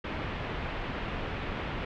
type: low-pass noise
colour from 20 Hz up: pink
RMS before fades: -35 dBFS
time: 0.04-1.85 s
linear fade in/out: 5 ms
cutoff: 3000 Hz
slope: 24 dB/octave
effects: none